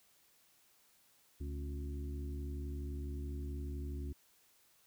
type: harmonic tone with a mistuned harmonic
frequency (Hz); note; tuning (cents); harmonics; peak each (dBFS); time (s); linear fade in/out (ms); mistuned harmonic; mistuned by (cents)
71.8; D2; -39; 1 / 2 / 3 / 4 / 5; -39 / -51 / -54 / -49 / -52; 1.4-4.13; 10; 4; -78
effects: white hiss -69 dBFS RMS until 4.86 s